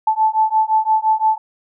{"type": "beating tone pair", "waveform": "sine", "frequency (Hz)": [871, 876.8], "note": ["A5", "A5"], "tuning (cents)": [-18, -6], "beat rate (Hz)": 5.8, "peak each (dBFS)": -16, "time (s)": [0.07, 1.38], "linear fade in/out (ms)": 5, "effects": []}